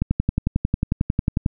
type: click train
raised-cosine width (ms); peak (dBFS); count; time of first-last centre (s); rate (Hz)
5; -6; 17; 0.02-1.461; 11.1
effects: none